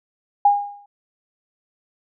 sine tone with exponential decay, 814 Hz, G#5, 35 cents flat, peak -8 dBFS, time 0.45-0.86 s, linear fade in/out 5 ms, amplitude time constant 87 ms, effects none

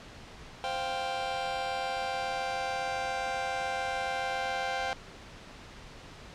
sawtooth chord, C suspended fourth, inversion none, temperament just, 523.3 / 697.7 / 784.9 Hz, C5 / F5 / G5, 0 / -2 / +2 cents, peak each -33 / -33 / -29 dBFS, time 0.64-4.93 s, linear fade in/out 0 ms, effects pink hiss -48 dBFS RMS until 6.34 s + low-pass 5000 Hz 12 dB/octave

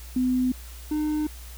sine / triangle tone pair in turn, 253.4 / 303.9 Hz, B3 / D#4, +45 / -41 cents, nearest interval minor third, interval 314 cents, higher second, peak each -20 / -21 dBFS, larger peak first, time 0.16-0.52 / 0.91-1.27 s, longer neither, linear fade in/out 5 ms, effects added 60 Hz sine -39 dBFS peak until 1.57 s + white hiss -47 dBFS RMS until 1.57 s

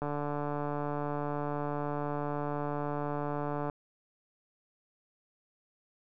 click train, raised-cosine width 1 ms, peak -21 dBFS, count 538, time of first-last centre 0.02-3.698 s, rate 146 Hz, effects none

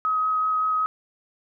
sine tone with vibrato, 1267 Hz, D#6, 31 cents sharp, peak -20 dBFS, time 0.05-0.86 s, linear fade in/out 0 ms, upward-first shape sine, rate 5.3 Hz, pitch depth 8 cents each way, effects none

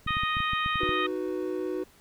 clicks, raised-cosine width 5 ms, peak -23 dBFS, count 11, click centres 0.065 / 0.107 / 0.169 / 0.235 / 0.369 / 0.404 / 0.534 / 0.661 / 0.757 / 0.834 / 0.892 s
harmonic tone, 622 Hz, D#5, 1 cent flat, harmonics 2 / 3 / 4 / 5 / 6, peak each -28 / -32 / -34 / -36 / -38 dBFS, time 0.07-1.07 s, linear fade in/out 10 ms
triangle chord, B major, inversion first, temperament equal, 311.1 / 370 / 493.9 Hz, D#4 / F#4 / B4, 0 / 0 / 0 cents, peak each -32 / -29 / -34 dBFS, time 0.8-1.84 s, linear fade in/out 10 ms
effects pink hiss -58 dBFS RMS until 2 s

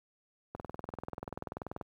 click train, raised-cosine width 1 ms, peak -24 dBFS, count 27, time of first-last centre 0.55-1.812 s, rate 20.6 Hz, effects high-pass 60 Hz 12 dB/octave + 11-bit

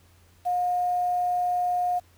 sine tone with quantisation, 716 Hz, F5, 43 cents sharp, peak -22 dBFS, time 0.45-2 s, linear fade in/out 20 ms, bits 8, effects added 87 Hz sine -57 dBFS peak until 2.17 s + pink hiss -61 dBFS RMS until 2.17 s

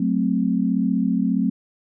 sine chord, F# diminished, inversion none, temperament equal, 185 / 220 / 261.6 Hz, F#3 / A3 / C4, 0 / 0 / 0 cents, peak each -22 dBFS, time 0-1.5 s, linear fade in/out 5 ms, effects none

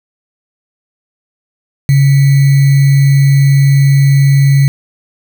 sine tone with sample-and-hold, 138.59 Hz, C#3, in tune, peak -4 dBFS, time 1.89-4.68 s, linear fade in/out 0 ms, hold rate 2100 Hz, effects none

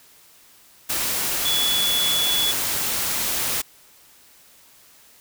sine tone in noise, 3415 Hz, G#7, 48 cents sharp, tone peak -20 dBFS, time 1.45-2.52 s, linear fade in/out 10 ms, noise white, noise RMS -24 dBFS, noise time 0.89-3.62 s, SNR +1 dB, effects white hiss -52 dBFS RMS until 5.2 s

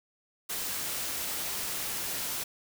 white noise, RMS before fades -34 dBFS, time 0.49-2.44 s, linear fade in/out 10 ms, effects none

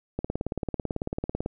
click train, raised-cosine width 2 ms, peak -15 dBFS, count 24, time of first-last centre 0.19-1.461 s, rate 18.1 Hz, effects none

